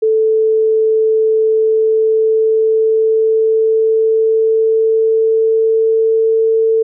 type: tone with pitch glide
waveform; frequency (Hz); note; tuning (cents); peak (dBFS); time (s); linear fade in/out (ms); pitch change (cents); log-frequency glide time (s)
sine; 439.5 to 446.7; A4 to A4; -2 to +26; -9; 0.02-6.83; 10; +28; 1.44-6.47
effects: none